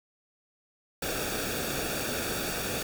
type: noise with comb filter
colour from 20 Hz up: pink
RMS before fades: -32 dBFS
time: 1.02-2.83 s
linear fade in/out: 5 ms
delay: 0.98 ms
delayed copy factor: -0.65
effects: none